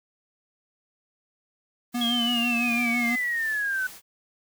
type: noise with tremolo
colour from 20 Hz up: white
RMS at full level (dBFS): -43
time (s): 1.92-4.02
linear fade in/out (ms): 50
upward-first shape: sine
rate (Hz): 2.7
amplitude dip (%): 40
type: tone with vibrato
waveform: square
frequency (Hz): 238.4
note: A#3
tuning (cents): +39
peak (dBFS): -26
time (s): 1.94-3.16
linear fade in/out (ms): 10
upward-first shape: sine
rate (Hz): 6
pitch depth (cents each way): 37
type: exponential sweep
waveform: sine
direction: down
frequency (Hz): 3322 to 1495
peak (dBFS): -24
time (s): 2.01-3.87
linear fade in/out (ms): 5
effects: none